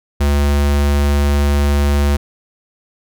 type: tone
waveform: square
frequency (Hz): 71.7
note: D2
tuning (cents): -41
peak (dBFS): -12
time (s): 0.2-2.17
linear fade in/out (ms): 10
effects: none